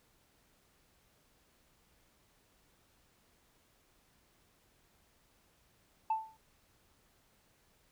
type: tone with exponential decay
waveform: sine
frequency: 882 Hz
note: A5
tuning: 4 cents sharp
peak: -25 dBFS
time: 6.1-6.37 s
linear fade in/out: 5 ms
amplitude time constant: 57 ms
effects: tanh soft clip ceiling -25 dBFS + pink hiss -70 dBFS RMS until 7.91 s